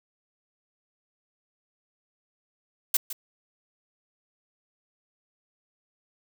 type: noise with echo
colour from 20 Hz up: blue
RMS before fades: -21 dBFS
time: 2.94-2.97 s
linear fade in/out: 5 ms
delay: 160 ms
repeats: 1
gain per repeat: -13 dB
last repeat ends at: 3.13 s
effects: none